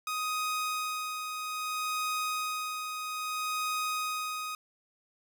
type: tone with tremolo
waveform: sawtooth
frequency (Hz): 1251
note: D#6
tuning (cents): +9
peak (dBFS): -26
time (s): 0.07-4.55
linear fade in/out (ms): 2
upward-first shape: sine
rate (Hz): 0.61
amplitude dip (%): 45
effects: none

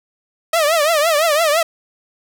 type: tone with vibrato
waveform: sawtooth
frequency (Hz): 627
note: D#5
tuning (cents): +13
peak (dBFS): -9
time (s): 0.53-1.63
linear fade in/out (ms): 5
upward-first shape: triangle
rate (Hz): 5.9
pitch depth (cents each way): 170
effects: none

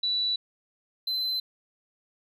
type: tone pair in turn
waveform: sine / triangle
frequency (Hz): 3951 / 4057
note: B7 / B7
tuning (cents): 0 / +46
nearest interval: unison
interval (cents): 46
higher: second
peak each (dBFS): -24 / -25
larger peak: first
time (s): 0.03-0.36 / 1.07-1.4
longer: neither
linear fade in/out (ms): 5
effects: none

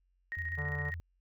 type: tone with tremolo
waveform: sine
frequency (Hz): 1872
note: A#6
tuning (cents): +7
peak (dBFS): -34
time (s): 0.32-0.94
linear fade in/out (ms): 0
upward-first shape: square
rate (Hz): 15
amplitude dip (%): 50
type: tone with vibrato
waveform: sine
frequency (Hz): 83.7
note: E2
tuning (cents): +27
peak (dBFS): -38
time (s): 0.37-1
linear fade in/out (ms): 0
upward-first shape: square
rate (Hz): 7.5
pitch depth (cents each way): 50
type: harmonic tone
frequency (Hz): 146.83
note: D3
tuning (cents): 0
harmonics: 1 / 3 / 4 / 5 / 6 / 7 / 8 / 9 / 10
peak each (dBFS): -37 / -47 / -49 / -51 / -53 / -54 / -55 / -56 / -57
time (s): 0.57-0.91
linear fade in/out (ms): 20
effects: added 45 Hz sine -70 dBFS peak until 1.2 s

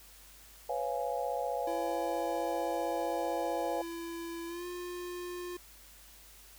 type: chord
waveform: sine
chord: C# dominant seventh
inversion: third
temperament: just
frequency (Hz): 498.9 / 554.4 / 693 / 831.5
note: B4 / C#5 / E#5 / G#5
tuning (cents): +17 / 0 / -14 / +2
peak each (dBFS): -37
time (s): 0.69-3.82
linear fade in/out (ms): 5
type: tone with pitch glide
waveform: square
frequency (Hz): 336.1 to 354.6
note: E4 to F4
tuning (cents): +34 to +26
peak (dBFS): -39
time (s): 1.67-5.57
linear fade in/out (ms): 5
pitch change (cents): +92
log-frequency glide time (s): 4.47-4.66
effects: added 50 Hz sine -59 dBFS peak until 6.58 s + white hiss -56 dBFS RMS until 6.58 s

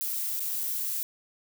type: noise with dropouts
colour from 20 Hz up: violet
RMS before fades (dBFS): -31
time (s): 0.01-1.03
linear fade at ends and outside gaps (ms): 0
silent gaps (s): 0.395-0.404
effects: none

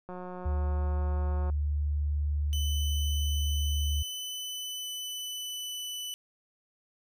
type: click train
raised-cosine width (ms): 1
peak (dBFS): -28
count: 256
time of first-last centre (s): 0.09-1.499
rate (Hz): 181
type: tone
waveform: sine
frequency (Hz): 73.42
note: D2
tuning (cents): 0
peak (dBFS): -26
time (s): 0.45-4.03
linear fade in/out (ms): 10
type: tone with pitch glide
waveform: sawtooth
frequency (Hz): 3011 to 2985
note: F#7 to F#7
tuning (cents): +30 to +15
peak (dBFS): -32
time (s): 2.53-6.14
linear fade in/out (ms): 0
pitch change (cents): -15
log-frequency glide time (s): 4.18-5.91
effects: none

